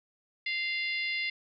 harmonic tone, 695 Hz, F5, 9 cents flat, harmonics 3 / 4 / 5 / 6 / 7, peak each -31 / -37 / -41 / -42 / -42 dBFS, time 0.46-1.3 s, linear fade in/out 5 ms, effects none

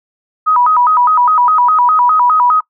sine tone with vibrato, 1108.7 Hz, C#6, in tune, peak -7 dBFS, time 0.46-2.61 s, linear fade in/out 20 ms, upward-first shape square, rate 4.9 Hz, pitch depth 220 cents each way, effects noise-tail reverb RT60 0.1 s tail -23 dB re dry

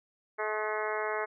harmonic tone with a mistuned harmonic, 214.5 Hz, A3, 44 cents flat, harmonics 2 / 3 / 4 / 5 / 6 / 7 / 8 / 9 / 10, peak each -35 / -37 / -38 / -39 / -40 / -40 / -41 / -42 / -42 dBFS, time 0.38-1.26 s, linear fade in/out 20 ms, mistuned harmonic 6, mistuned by -27 cents, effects none

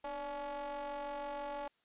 square ring-modulated tone, 138.59 Hz, C#3, in tune, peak -37 dBFS, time 0.04-1.68 s, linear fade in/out 5 ms, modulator 716 Hz, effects white hiss -75 dBFS RMS until 1.84 s + resampled to 8000 Hz

